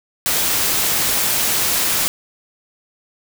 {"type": "noise", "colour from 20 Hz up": "white", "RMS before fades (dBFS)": -18, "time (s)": [0.26, 2.08], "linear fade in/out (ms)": 0, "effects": []}